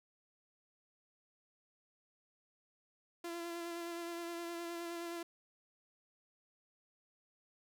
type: tone with vibrato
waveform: sawtooth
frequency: 340.7 Hz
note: F4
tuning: 43 cents flat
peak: -37 dBFS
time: 3.24-5.23 s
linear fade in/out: 5 ms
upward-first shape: sine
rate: 9.6 Hz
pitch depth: 20 cents each way
effects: none